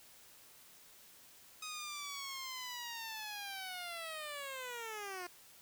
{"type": "linear sweep", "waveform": "10% pulse", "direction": "down", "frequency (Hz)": [1259, 349.2], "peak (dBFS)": -34, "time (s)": [1.62, 5.27], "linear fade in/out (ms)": 5, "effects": ["white hiss -60 dBFS RMS until 5.61 s"]}